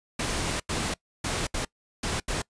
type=noise bursts at uneven times; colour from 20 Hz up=pink; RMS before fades=-29 dBFS; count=6; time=0.19-0.6 / 0.69-0.94 / 1.24-1.47 / 1.54-1.65 / 2.03-2.2 / 2.28-2.42 s; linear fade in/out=5 ms; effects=noise-tail reverb RT60 0.1 s tail -23 dB re dry + resampled to 22050 Hz